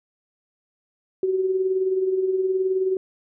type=tone with tremolo; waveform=sine; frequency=377.1 Hz; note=F#4; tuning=33 cents sharp; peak=-17 dBFS; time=1.23-2.97 s; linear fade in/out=2 ms; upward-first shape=sine; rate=19 Hz; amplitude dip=50%; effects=none